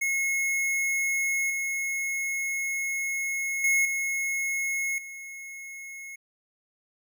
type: tone with level steps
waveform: square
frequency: 2172 Hz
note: C#7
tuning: 36 cents flat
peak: -25 / -28 / -21 / -27 / -39 dBFS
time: 0.01-6.16 s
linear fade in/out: 10 ms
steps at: 1.5 / 3.64 / 3.85 / 4.98 s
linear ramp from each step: 2 ms
effects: none